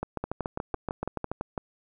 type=two click trains; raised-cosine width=1 ms; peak=-16 / -16 dBFS; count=10 / 9; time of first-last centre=0.03-1.316 / 0.24-1.578 s; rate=7 / 5.98 Hz; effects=none